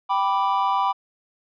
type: chord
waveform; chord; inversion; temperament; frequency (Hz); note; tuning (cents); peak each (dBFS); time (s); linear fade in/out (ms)
triangle; G major; none; equal; 784 / 987.8 / 1174.7; G5 / B5 / D6; 0 / 0 / 0; -22 / -20 / -23; 0.09-0.93; 20
effects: resampled to 11025 Hz